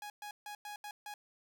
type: tone bursts at uneven times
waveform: sawtooth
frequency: 830.6 Hz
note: G#5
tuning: in tune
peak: -39 dBFS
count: 6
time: 0.02-0.1 / 0.22-0.31 / 0.46-0.55 / 0.65-0.76 / 0.84-0.91 / 1.06-1.14 s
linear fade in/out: 2 ms
effects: none